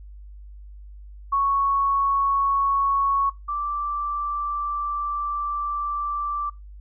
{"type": "tone pair in turn", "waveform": "sine", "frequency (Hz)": [1108.7, 1170.6], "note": ["C#6", "D6"], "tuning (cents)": [0, -6], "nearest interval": "minor second", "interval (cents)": 94, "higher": "second", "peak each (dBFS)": [-18, -24], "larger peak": "first", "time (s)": [[1.32, 3.3], [3.48, 6.5]], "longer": "second", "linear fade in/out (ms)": 10, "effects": ["noise-tail reverb RT60 0.2 s tail -20 dB re dry", "added 50 Hz sine -39 dBFS peak until 6.8 s"]}